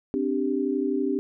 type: chord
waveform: sine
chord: C suspended second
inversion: none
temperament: equal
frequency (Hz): 261.6 / 293.7 / 392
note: C4 / D4 / G4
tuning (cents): 0 / 0 / 0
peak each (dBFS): -27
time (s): 0.14-1.19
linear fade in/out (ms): 0
effects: none